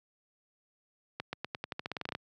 accelerating click train, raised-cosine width 0.3 ms, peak -19 dBFS, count 15, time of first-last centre 1.2-2.151 s, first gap 130 ms, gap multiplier 0.89, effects high-pass 100 Hz 12 dB/octave

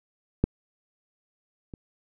clicks, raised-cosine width 3 ms, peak -7 / -26 dBFS, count 2, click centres 0.44 / 1.738 s, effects none

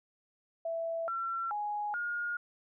sine tone with pitch steps, 662 / 1355 / 832 / 1426 Hz, E5 / E6 / G#5 / F6, +7 / +47 / +3 / +36 cents, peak -32 dBFS, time 0.65-2.37 s, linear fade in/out 5 ms, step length 430 ms, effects none

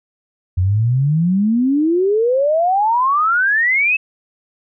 sine exponential sweep, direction up, 87.31 to 2637 Hz, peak -12 dBFS, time 0.57-3.97 s, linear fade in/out 10 ms, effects none

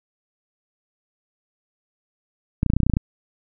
clicks, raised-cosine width 5 ms, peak -6 dBFS, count 11, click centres 2.631 / 2.663 / 2.701 / 2.736 / 2.766 / 2.803 / 2.833 / 2.866 / 2.898 / 2.937 / 2.969 s, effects none

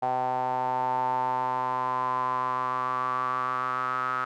sawtooth tone with band-pass filter sweep, 127.6 Hz, C3, 43 cents flat, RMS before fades -28 dBFS, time 0.02-4.25 s, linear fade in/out 10 ms, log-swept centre 790 to 1300 Hz, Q 8.9, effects none

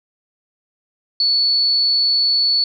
sine tone, 4435 Hz, C#8, in tune, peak -13 dBFS, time 1.2-2.64 s, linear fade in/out 2 ms, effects none

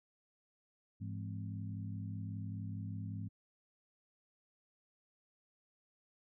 harmonic tone with a mistuned harmonic, 51.91 Hz, G#1, in tune, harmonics 2 / 3 / 4 / 5, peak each -41 / -47 / -48 / -51 dBFS, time 1-3.29 s, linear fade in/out 20 ms, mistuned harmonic 3, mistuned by +140 cents, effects none

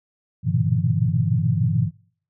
sine tone cluster, 100.6 / 117.5 / 124.1 / 151.2 / 167.7 Hz, G2 / A#2 / B2 / D#3 / E3, +45 / +14 / +9 / -49 / +30 cents, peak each -24 dBFS, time 0.43-1.91 s, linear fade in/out 50 ms, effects noise-tail reverb RT60 0.5 s tail -23 dB re dry

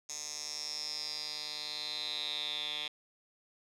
10% pulse tone with band-pass filter sweep, 150 Hz, D3, 37 cents sharp, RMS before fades -39 dBFS, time 0.09-2.88 s, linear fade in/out 5 ms, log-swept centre 6300 to 3300 Hz, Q 7.4, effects none

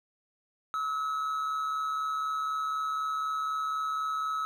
triangle tone with amplitude modulation, 1290 Hz, E6, 38 cents flat, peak -25 dBFS, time 0.74-4.45 s, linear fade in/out 0 ms, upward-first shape sine, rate 144 Hz, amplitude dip 45%, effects none

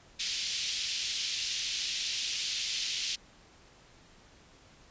pink band-pass noise, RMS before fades -34 dBFS, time 0.19-3.16 s, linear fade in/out 10 ms, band 2900 to 6200 Hz, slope 24 dB/octave, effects pink hiss -58 dBFS RMS until 4.9 s + resampled to 16000 Hz

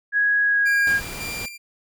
sine tone with pitch glide, 1661.2 to 1628.9 Hz, G#6 to G#6, 0 to -34 cents, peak -16 dBFS, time 0.12-1.01 s, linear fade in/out 50 ms, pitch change -34 cents, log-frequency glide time 0.43-0.89 s
sawtooth tone with tremolo, 2377 Hz, D7, 20 cents sharp, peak -26 dBFS, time 0.65-1.58 s, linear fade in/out 20 ms, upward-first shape square, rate 1.8 Hz, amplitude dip 55%
pink noise, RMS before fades -34 dBFS, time 0.87-1.46 s, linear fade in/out 2 ms
effects none

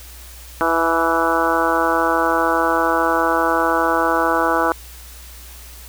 harmonic tone with a mistuned harmonic, 164.81 Hz, E3, in tune, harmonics 2 / 3 / 4 / 5 / 6 / 7 / 8 / 9, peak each -23 / -23 / -23 / -23 / -23 / -23 / -23 / -23 dBFS, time 0.61-4.72 s, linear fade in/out 0 ms, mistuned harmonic 5, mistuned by +28 cents, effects added 60 Hz sine -38 dBFS peak until 5.88 s + white hiss -41 dBFS RMS until 5.88 s

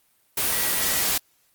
sine tone in noise, 1929 Hz, B6, 41 cents flat, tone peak -34 dBFS, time 0.51-1.03 s, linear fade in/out 5 ms, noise white, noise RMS -23 dBFS, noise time 0.37-1.18 s, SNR -14 dB, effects white hiss -64 dBFS RMS until 1.54 s + Opus 32 kbps

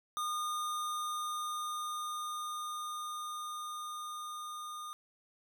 square tone with level ramp, 1220 Hz, D#6, 34 cents flat, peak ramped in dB -34 to -42 dBFS, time 0.17-4.93 s, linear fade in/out 0 ms, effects none

